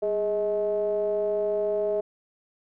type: ring-modulated tone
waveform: triangle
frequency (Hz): 110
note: A2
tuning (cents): 0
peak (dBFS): -18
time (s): 0.02-2.01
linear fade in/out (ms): 10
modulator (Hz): 523
effects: none